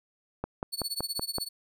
click train, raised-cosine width 1 ms, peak -17 dBFS, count 6, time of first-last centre 0.44-1.383 s, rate 5.3 Hz
sawtooth tone with tremolo, 4435 Hz, C#8, in tune, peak -26 dBFS, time 0.72-1.49 s, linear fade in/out 20 ms, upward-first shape sine, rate 16 Hz, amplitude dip 95%
effects none

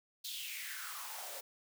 white noise with high-pass filter sweep, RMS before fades -44 dBFS, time 0.24-1.41 s, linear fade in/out 10 ms, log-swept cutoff 3900 to 520 Hz, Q 4.7, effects none

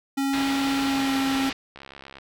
square tone with pitch glide, 274.1 to 269.7 Hz, C#4 to C#4, -19 to -47 cents, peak -23 dBFS, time 0.17-1.5 s, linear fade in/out 10 ms, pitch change -28 cents, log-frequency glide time 0.82-1.16 s
white low-pass noise, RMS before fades -32 dBFS, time 0.33-1.53 s, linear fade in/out 5 ms, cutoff 4100 Hz, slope 24 dB/octave
click train, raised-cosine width 0.3 ms, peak -25 dBFS, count 30, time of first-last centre 1.76-2.185 s, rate 68.3 Hz
effects none

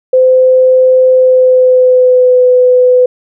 sine tone with pitch glide, 514 to 501.4 Hz, C5 to B4, -31 to +26 cents, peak -3 dBFS, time 0.13-3.06 s, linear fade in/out 5 ms, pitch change -43 cents, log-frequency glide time 1.12-2.44 s, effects none

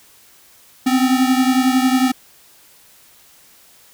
square beating tone pair, 255.4 / 266.4 Hz, C4 / C4, -42 / +31 cents, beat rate 11 Hz, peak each -15 / -19 dBFS, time 0.86-2.12 s, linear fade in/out 10 ms, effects white hiss -49 dBFS RMS until 3.93 s

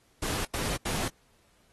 pink noise bursts, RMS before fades -32 dBFS, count 3, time 0.22-1.082 s, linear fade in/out 5 ms, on 230 ms, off 86 ms, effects pink hiss -66 dBFS RMS until 1.72 s + AAC 32 kbps

